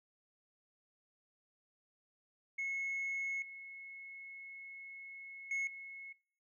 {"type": "tone with level steps", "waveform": "sine", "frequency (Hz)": 2183, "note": "C#7", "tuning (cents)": -27, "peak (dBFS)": [-34, -47, -31, -46], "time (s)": [2.58, 6.13], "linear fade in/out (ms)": 10, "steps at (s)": [3.42, 5.51, 5.67], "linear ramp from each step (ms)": 2, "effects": ["noise-tail reverb RT60 0.5 s tail -23 dB re dry", "tanh soft clip ceiling -33 dBFS"]}